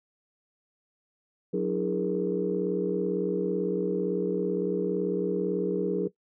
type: tone cluster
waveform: sine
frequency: 183 / 289.2 / 329.6 / 413.1 / 471 Hz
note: F#3 / D4 / E4 / G#4 / A#4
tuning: -19 / -27 / 0 / -9 / +18 cents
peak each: -30 / -34 / -33 / -29 / -31 dBFS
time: 1.53-6.08 s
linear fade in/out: 10 ms
effects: noise-tail reverb RT60 0.1 s tail -17 dB re dry + tanh soft clip ceiling -14 dBFS